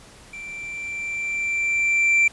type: tone with level ramp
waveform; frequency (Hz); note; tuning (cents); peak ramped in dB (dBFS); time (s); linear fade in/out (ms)
triangle; 2349; D7; 0; -32 to -12; 0.33-2.28; 5
effects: pink hiss -47 dBFS RMS until 2.32 s + resampled to 24000 Hz